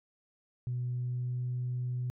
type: tone with pitch glide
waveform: sine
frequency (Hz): 123.47 to 124.33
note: B2 to B2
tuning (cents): 0 to +12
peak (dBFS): -30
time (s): 0.67-2.1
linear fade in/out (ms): 0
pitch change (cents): +12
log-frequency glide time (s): 0.88-1.45
effects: tanh soft clip ceiling -27 dBFS